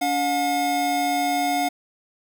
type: tone pair together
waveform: square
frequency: 285 / 719 Hz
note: C#4 / F#5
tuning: +48 / -50 cents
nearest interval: octave + major third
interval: 1602 cents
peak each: -27 / -22 dBFS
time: 0.01-1.69 s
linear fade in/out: 10 ms
effects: none